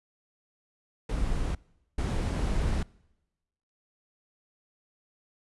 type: noise bursts at uneven times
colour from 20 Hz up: brown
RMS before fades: -28 dBFS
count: 2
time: 1.09-1.55 / 1.98-2.83 s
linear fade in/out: 5 ms
effects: noise-tail reverb RT60 1.0 s tail -25 dB re dry + resampled to 24000 Hz